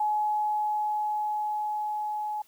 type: tone with level ramp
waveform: sine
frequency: 846 Hz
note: G#5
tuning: 32 cents sharp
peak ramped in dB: -23 to -29 dBFS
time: 0-2.42 s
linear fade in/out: 5 ms
effects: white hiss -61 dBFS RMS until 2.47 s